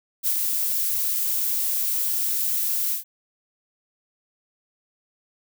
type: noise with ADSR envelope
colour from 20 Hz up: violet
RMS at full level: -21 dBFS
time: 0.23-3.04 s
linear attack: 39 ms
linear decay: 63 ms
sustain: -3 dB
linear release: 120 ms
effects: none